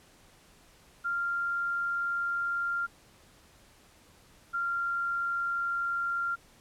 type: tone pair in turn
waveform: sine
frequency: 1391 / 1385.8 Hz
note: F6 / F6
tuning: -7 / -14 cents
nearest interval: unison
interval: 7 cents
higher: first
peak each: -28 dBFS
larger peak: neither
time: 1.04-2.87 / 4.53-6.36 s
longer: neither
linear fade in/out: 20 ms
effects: pink hiss -59 dBFS RMS until 6.6 s + low-pass 12000 Hz 12 dB/octave